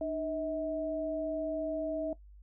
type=tone pair together; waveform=sine; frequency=302.4 / 640.8 Hz; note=D#4 / E5; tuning=-49 / -49 cents; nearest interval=octave + minor second; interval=1300 cents; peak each=-36 / -33 dBFS; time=0.01-2.13 s; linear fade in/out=2 ms; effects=noise-tail reverb RT60 0.1 s tail -17 dB re dry + added 50 Hz sine -51 dBFS peak until 2.42 s